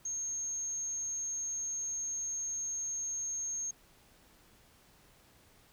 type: tone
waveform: sine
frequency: 6450 Hz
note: G8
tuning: 48 cents sharp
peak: -34 dBFS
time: 0.05-3.71 s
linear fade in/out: 5 ms
effects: pink hiss -63 dBFS RMS until 5.72 s